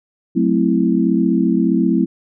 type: chord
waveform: sine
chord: F# half-diminished seventh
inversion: none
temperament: equal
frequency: 185 / 220 / 261.6 / 329.6 Hz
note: F#3 / A3 / C4 / E4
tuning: 0 / 0 / 0 / 0 cents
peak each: -18 dBFS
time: 0.35-2.06 s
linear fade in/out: 20 ms
effects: none